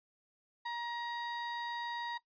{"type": "tone", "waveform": "35% pulse", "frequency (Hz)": 947, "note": "A#5", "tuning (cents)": 27, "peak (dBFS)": -35, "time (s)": [0.65, 2.18], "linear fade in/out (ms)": 10, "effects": ["noise-tail reverb RT60 0.1 s tail -18 dB re dry", "resampled to 11025 Hz"]}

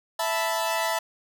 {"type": "chord", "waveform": "sawtooth", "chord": "E suspended fourth", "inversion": "none", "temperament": "equal", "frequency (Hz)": [659.3, 880, 987.8], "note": ["E5", "A5", "B5"], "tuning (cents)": [0, 0, 0], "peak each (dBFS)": [-24, -25, -26], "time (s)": [0.19, 0.99], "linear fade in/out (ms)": 5, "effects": []}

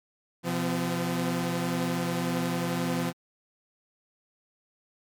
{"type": "tone cluster", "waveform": "sawtooth", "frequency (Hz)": [126, 172.9, 253.8], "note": ["B2", "F3", "B3"], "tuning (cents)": [35, -17, 47], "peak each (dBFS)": [-32, -25, -27], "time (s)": [0.43, 3.13], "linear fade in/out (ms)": 50, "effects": ["MP3 96 kbps"]}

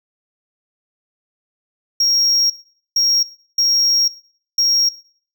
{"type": "tone bursts at uneven times", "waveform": "triangle", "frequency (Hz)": 5588, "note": "F8", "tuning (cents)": 0, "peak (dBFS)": -11, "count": 4, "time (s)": [[2, 2.5], [2.96, 3.23], [3.58, 4.08], [4.58, 4.89]], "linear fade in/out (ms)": 5, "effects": ["noise-tail reverb RT60 0.5 s tail -19 dB re dry"]}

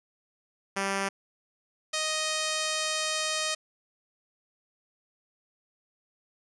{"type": "tone pair in turn", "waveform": "5% pulse", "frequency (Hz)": [196, 623.5], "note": ["G3", "D#5"], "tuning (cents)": [0, 3], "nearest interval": "octave + minor sixth", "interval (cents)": 2003, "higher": "second", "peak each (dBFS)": -16, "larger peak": "neither", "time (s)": [[0.76, 1.09], [1.93, 3.55]], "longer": "second", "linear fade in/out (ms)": 10, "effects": ["resampled to 24000 Hz"]}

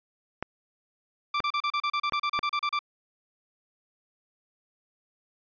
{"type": "clicks", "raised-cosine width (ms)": 0.5, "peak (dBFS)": -15, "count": 4, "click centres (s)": [0.426, 1.403, 2.123, 2.391]}
{"type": "tone bursts", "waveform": "sawtooth", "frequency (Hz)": 1174.7, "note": "D6", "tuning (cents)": 0, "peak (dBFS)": -21, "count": 15, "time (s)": [1.34, 2.791], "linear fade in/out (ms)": 5, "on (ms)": 65, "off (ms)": 34}
{"effects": ["resampled to 11025 Hz"]}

